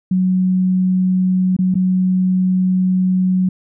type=tone with dropouts; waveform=sine; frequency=185 Hz; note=F#3; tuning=in tune; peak=-12 dBFS; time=0.11-3.49 s; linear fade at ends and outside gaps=5 ms; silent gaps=1.566-1.588 / 1.743-1.753 s; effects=none